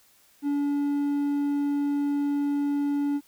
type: tone with hard clipping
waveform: triangle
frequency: 286.4 Hz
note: D4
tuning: 43 cents flat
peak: -24 dBFS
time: 0.42-3.21 s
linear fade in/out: 50 ms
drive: 6 dB
effects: white hiss -60 dBFS RMS until 3.27 s